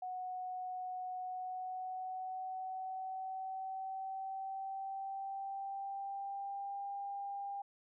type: tone with pitch glide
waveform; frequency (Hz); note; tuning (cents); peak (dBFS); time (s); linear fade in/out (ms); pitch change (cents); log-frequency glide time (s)
sine; 737 to 799.1; F#5 to G5; -7 to +33; -39; 0.02-7.62; 5; +140; 1.2-6.9
effects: none